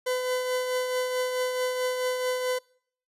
40% pulse tone with tremolo, 505 Hz, B4, 39 cents sharp, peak -23 dBFS, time 0.06-2.59 s, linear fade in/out 10 ms, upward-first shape triangle, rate 4.6 Hz, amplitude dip 45%, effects noise-tail reverb RT60 0.6 s tail -26 dB re dry + resampled to 32000 Hz

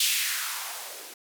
violet noise with band-pass filter sweep, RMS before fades -30 dBFS, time 0-1.14 s, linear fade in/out 5 ms, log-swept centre 3300 to 330 Hz, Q 2, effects none

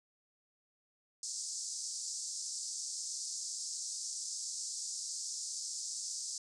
white band-pass noise, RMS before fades -41 dBFS, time 1.23-6.38 s, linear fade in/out 2 ms, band 4800 to 8200 Hz, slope 48 dB/octave, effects resampled to 24000 Hz

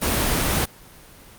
pink noise, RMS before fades -21 dBFS, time 0.01-0.66 s, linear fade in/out 20 ms, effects pink hiss -46 dBFS RMS until 1.38 s + Opus 24 kbps

